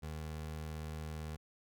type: tone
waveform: 25% pulse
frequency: 77.78 Hz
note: D#2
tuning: in tune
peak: -37 dBFS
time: 0.02-1.37 s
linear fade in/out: 20 ms
effects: none